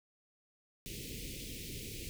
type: band-stop noise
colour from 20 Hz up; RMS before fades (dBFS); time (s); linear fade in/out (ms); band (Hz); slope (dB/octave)
pink; -44; 0.86-2.09; 0; 470 to 2200; 48
effects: none